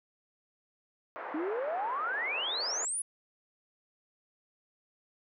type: band-pass noise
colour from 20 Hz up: pink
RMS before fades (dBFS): -41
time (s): 1.16-2.85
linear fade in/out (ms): 0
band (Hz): 480 to 1700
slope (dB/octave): 24
type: exponential sweep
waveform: sine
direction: up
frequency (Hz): 293.7 to 10548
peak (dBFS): -31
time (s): 1.34-3.02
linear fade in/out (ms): 5
effects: none